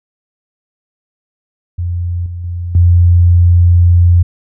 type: tone with level steps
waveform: sine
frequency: 87.31 Hz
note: F2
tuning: in tune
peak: -14 / -20 / -17 / -4 dBFS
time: 1.78-4.23 s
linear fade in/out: 10 ms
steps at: 2.26 / 2.44 / 2.75 s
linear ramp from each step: 2 ms
effects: none